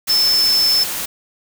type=tone in noise; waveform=sine; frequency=5274 Hz; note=E8; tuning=in tune; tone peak=-12 dBFS; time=0.09-0.84 s; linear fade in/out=10 ms; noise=white; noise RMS=-24 dBFS; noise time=0.07-1.06 s; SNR=+9 dB; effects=none